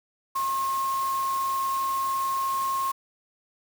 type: tone in noise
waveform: sine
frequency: 1075 Hz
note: C6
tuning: 47 cents sharp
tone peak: -24 dBFS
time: 0.35-2.92 s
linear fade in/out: 10 ms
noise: white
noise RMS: -39 dBFS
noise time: 0.35-2.92 s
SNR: +12 dB
effects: none